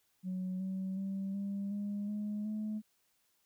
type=tone with pitch steps; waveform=sine; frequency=185 / 189.54 / 194.2 / 198.97 / 203.9 / 208.9 / 214 Hz; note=F#3 / F#3 / G3 / G3 / G#3 / G#3 / A3; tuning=0 / +42 / -16 / +26 / -32 / +10 / -48 cents; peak=-33 dBFS; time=0.23-2.82 s; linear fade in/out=50 ms; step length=370 ms; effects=tanh soft clip ceiling -32 dBFS + white hiss -75 dBFS RMS until 3.45 s